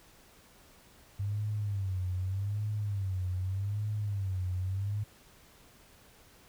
sine tone with vibrato, 98.3 Hz, G2, 5 cents sharp, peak -30 dBFS, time 1.19-5.04 s, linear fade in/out 10 ms, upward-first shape sine, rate 0.83 Hz, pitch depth 130 cents each way, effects pink hiss -59 dBFS RMS until 6.48 s

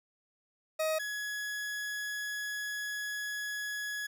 40% pulse tone pair in turn, 630 / 1681.9 Hz, D#5 / G#6, +21 / +21 cents, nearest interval octave + perfect fourth, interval 1700 cents, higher second, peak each -28 / -34 dBFS, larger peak first, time 0.79-0.99 / 0.99-4.07 s, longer second, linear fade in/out 10 ms, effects none

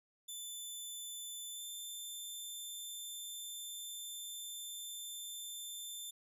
15% pulse tone with pitch glide, 3520 to 3551 Hz, A7 to A7, 0 to +15 cents, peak -37 dBFS, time 0.28-6.11 s, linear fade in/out 10 ms, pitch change +15 cents, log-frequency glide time 1.52-1.63 s, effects none

